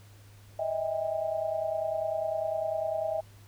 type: tone cluster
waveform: sine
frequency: 616 / 646 / 803 Hz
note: D#5 / E5 / G5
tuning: -17 / -35 / +41 cents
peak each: -34 / -30 / -36 dBFS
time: 0.59-3.21 s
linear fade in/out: 5 ms
effects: added 102 Hz sine -51 dBFS peak until 3.47 s + pink hiss -59 dBFS RMS until 3.47 s